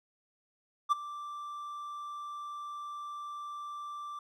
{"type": "tone with ADSR envelope", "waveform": "triangle", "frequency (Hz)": 1174.7, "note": "D6", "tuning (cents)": 0, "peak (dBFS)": -19, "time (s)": [0.89, 4.19], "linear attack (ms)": 29, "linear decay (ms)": 17, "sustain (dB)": -18, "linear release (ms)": 3, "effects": []}